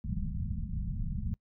pink low-pass noise, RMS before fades -34 dBFS, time 0.04-1.34 s, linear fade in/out 0 ms, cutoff 220 Hz, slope 96 dB/octave, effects noise-tail reverb RT60 0.1 s tail -24 dB re dry

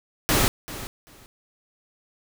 pink noise with echo, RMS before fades -20 dBFS, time 0.29-0.48 s, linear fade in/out 0 ms, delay 390 ms, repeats 2, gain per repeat -15 dB, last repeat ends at 1.26 s, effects none

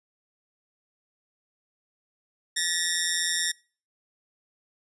10% pulse ring-modulated tone, 1832 Hz, A#6, 31 cents flat, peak -12 dBFS, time 2.56-3.52 s, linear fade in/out 10 ms, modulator 84.8 Hz, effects noise-tail reverb RT60 0.4 s tail -26 dB re dry + resampled to 24000 Hz

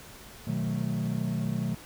triangle chord, B dominant seventh, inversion none, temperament equal, 123.47 / 155.56 / 185 / 220 Hz, B2 / D#3 / F#3 / A3, 0 / 0 / 0 / 0 cents, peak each -31 dBFS, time 0.47-1.75 s, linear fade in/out 5 ms, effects pink hiss -48 dBFS RMS until 1.85 s

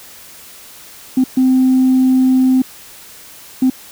sine tone bursts at uneven times, 258.8 Hz, C4, 19 cents flat, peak -7 dBFS, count 3, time 1.17-1.24 / 1.37-2.62 / 3.62-3.7 s, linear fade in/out 5 ms, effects tanh soft clip ceiling -5 dBFS + white hiss -38 dBFS RMS until 3.91 s

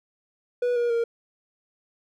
triangle tone with pitch steps, 488.8 / 477.1 / 465.6 Hz, B4 / A#4 / A#4, -18 / +40 / -2 cents, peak -19 dBFS, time 0.62-1.04 s, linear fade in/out 5 ms, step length 140 ms, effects none

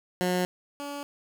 15% pulse tone pair in turn, 180.8 / 285.8 Hz, F#3 / D4, -40 / -47 cents, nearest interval minor sixth, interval 793 cents, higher second, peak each -18 / -28 dBFS, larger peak first, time 0.21-0.45 / 0.8-1.03 s, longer first, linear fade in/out 0 ms, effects none

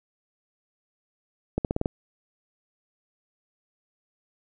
accelerating click train, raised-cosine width 2 ms, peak -11 dBFS, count 6, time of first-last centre 1.58-1.858 s, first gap 68 ms, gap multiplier 0.9, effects none

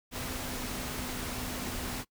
sine tone in noise, 251.1 Hz, B3, 29 cents sharp, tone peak -43 dBFS, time 0.11-2.05 s, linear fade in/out 50 ms, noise pink, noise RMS -37 dBFS, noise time 0.11-2.05 s, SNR -9 dB, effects noise-tail reverb RT60 0.1 s tail -21 dB re dry

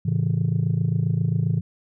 sine chord, A major, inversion none, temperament just, 110 / 137.5 / 165 Hz, A2 / C#3 / E3, 0 / -14 / +2 cents, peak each -22 dBFS, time 0.05-1.61 s, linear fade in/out 10 ms, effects tanh soft clip ceiling -14 dBFS

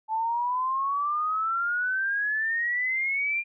sine exponential sweep, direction up, 869 to 2406 Hz, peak -24 dBFS, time 0.08-3.44 s, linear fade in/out 50 ms, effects none

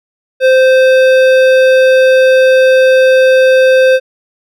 sine tone with hard clipping, 520 Hz, C5, 11 cents flat, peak -6 dBFS, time 0.4-4 s, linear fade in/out 50 ms, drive 13 dB, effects none

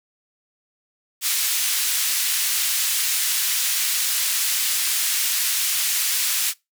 white band-pass noise, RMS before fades -22 dBFS, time 1.21-6.54 s, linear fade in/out 50 ms, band 2000 to 15000 Hz, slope 12 dB/octave, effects noise-tail reverb RT60 0.2 s tail -22 dB re dry

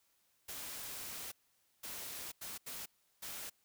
white noise bursts at uneven times, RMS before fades -45 dBFS, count 5, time 0.48-1.32 / 1.83-2.32 / 2.41-2.58 / 2.66-2.86 / 3.22-3.5 s, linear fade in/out 10 ms, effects white hiss -75 dBFS RMS until 3.64 s

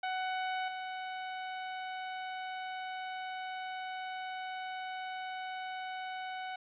sawtooth tone with level steps, 746 Hz, F#5, 14 cents sharp, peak -29 / -34 dBFS, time 0.03-6.56 s, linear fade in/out 5 ms, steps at 0.68 s, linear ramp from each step 2 ms, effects resampled to 8000 Hz + 11-bit

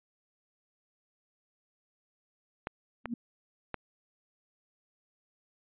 clicks, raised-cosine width 0.5 ms, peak -19 dBFS, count 3, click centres 2.671 / 3.057 / 3.743 s
sine tone with exponential growth, 235.9 Hz, A#3, 21 cents sharp, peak -27 dBFS, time 3.04-3.14 s, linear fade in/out 5 ms, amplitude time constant 20 ms
effects resampled to 8000 Hz

